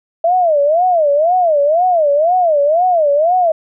sine tone with vibrato, 647 Hz, E5, 32 cents flat, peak -9 dBFS, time 0.24-3.52 s, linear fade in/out 5 ms, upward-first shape sine, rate 2 Hz, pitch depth 230 cents each way, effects none

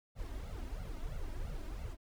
brown noise with flanger, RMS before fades -41 dBFS, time 0.15-1.97 s, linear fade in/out 50 ms, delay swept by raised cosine 1.4 to 3.3 ms, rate 3 Hz, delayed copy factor +1, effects none

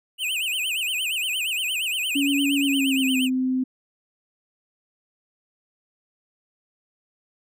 square tone with vibrato, 2766 Hz, F7, 17 cents flat, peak -24 dBFS, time 0.18-3.3 s, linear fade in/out 50 ms, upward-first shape sine, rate 8.6 Hz, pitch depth 210 cents each way
sine tone with pitch glide, 281.1 to 257.8 Hz, C#4 to C4, +24 to -26 cents, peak -20 dBFS, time 2.15-3.64 s, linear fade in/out 10 ms, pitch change -150 cents, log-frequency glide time 2.61-3.21 s
effects none

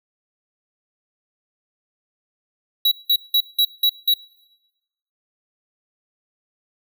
square tone bursts, 3899 Hz, B7, 23 cents flat, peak -14 dBFS, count 6, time 2.85-4.14 s, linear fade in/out 5 ms, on 65 ms, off 180 ms, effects noise-tail reverb RT60 1.0 s tail -23 dB re dry

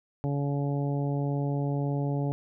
harmonic tone, 141.8 Hz, C#3, 40 cents sharp, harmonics 1 / 2 / 3 / 4 / 5 / 6, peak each -27 / -33 / -37 / -39 / -41 / -43 dBFS, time 0.24-2.32 s, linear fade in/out 0 ms, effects none

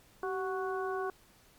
harmonic tone with a mistuned harmonic, 370 Hz, F#4, in tune, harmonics 1 / 2 / 3 / 4, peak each -34 / -39 / -39 / -42 dBFS, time 0.23-1.1 s, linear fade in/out 2 ms, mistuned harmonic 1, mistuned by +60 cents, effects pink hiss -62 dBFS RMS until 1.58 s + MP3 96 kbps

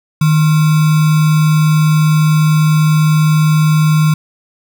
sine tone with sample-and-hold, 155.1 Hz, D#3, 5 cents flat, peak -7 dBFS, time 0.21-4.14 s, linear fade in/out 5 ms, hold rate 1225 Hz, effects none

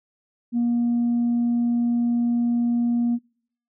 sine tone, 237.8 Hz, A#3, 35 cents sharp, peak -17 dBFS, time 0.52-3.19 s, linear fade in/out 50 ms, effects noise-tail reverb RT60 0.6 s tail -26 dB re dry + tanh soft clip ceiling -16 dBFS

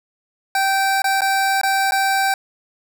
25% pulse tone with dropouts, 778 Hz, G5, 13 cents flat, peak -12 dBFS, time 0.55-2.34 s, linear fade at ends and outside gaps 2 ms, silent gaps 1.02-1.042 / 1.208-1.218 / 1.614-1.633 / 1.91-1.92 s, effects none

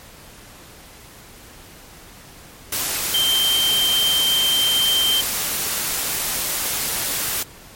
sine tone in noise, 3136 Hz, G7, in tune, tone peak -16 dBFS, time 3.14-5.21 s, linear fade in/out 5 ms, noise white, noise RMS -23 dBFS, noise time 2.72-7.43 s, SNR +4 dB, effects pink hiss -43 dBFS RMS until 7.75 s + MP3 64 kbps

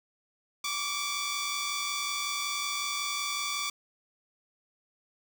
10% pulse tone pair together, 1123.6 / 1169 Hz, C#6 / D6, +23 / -8 cents, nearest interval minor second, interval 69 cents, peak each -28 / -23 dBFS, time 0.64-3.7 s, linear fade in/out 5 ms, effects 8-bit

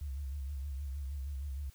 sine tone with vibrato, 69.3 Hz, C#2, in tune, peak -36 dBFS, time 0.01-1.7 s, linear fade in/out 5 ms, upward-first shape sine, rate 6.4 Hz, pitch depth 95 cents each way, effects white hiss -64 dBFS RMS until 1.74 s

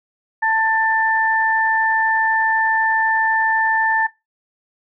sine tone pair together, 888 / 1776 Hz, A5 / A6, +16 / +16 cents, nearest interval octave, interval 1200 cents, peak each -18 dBFS, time 0.42-4.07 s, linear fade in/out 10 ms, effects noise-tail reverb RT60 0.2 s tail -17 dB re dry

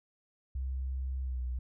sine tone with pitch glide, 65.41 to 62.2 Hz, C2 to B1, 0 to +13 cents, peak -32 dBFS, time 0.55-1.59 s, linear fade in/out 5 ms, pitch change -87 cents, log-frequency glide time 1.23-1.4 s, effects none

